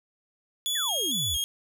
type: tone with vibrato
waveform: sawtooth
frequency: 3339 Hz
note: G#7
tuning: 9 cents sharp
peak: -23 dBFS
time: 0.66-1.44 s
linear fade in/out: 0 ms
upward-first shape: square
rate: 2.2 Hz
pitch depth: 44 cents each way
type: exponential sweep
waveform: sine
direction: down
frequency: 1951 to 62.5 Hz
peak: -33 dBFS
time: 0.75-1.37 s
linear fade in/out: 5 ms
effects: none